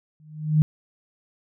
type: tone with exponential growth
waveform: sine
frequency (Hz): 153.7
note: D#3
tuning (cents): -21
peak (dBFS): -11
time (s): 0.2-0.62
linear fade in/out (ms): 0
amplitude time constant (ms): 91
effects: none